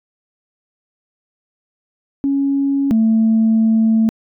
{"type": "tone pair in turn", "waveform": "sine", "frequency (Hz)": [277.2, 222.6], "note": ["C#4", "A3"], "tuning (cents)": [0, 20], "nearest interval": "major third", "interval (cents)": 380, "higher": "first", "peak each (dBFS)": [-13, -9], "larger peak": "second", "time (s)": [[2.24, 2.91], [2.91, 4.09]], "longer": "second", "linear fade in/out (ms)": 0, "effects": ["tanh soft clip ceiling -7 dBFS"]}